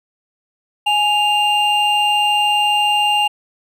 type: tone pair together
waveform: triangle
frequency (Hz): 833.5 / 2794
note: G#5 / F7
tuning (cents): +6 / 0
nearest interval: octave + major sixth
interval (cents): 2094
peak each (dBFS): -14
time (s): 0.86-3.28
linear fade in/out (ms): 10
effects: none